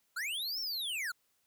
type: linear two-way sweep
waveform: square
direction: up then down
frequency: 1318.5 to 5520 to 1318.5 Hz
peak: -35 dBFS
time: 0.16-1.12 s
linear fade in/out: 10 ms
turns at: 0.6 s
effects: white hiss -75 dBFS RMS until 1.46 s